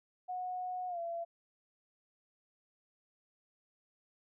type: tone with pitch glide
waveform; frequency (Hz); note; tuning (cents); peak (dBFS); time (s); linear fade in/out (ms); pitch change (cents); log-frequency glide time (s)
sine; 731 to 678.1; F#5 to E5; -21 to +49; -36; 0.28-1.25; 20; -130; 0.88-0.99
effects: none